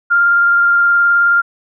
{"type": "tone with vibrato", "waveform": "sine", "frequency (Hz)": 1396.9, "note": "F6", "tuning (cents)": 0, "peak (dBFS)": -8, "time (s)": [0.1, 1.42], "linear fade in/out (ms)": 20, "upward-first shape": "square", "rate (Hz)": 19, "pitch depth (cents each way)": 8, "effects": []}